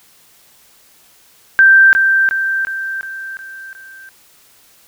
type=tone with echo; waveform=sine; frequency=1568 Hz; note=G6; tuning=in tune; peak=-4 dBFS; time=1.59-1.93 s; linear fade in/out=0 ms; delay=360 ms; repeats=6; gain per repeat=-5 dB; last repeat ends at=4.09 s; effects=white hiss -49 dBFS RMS until 4.87 s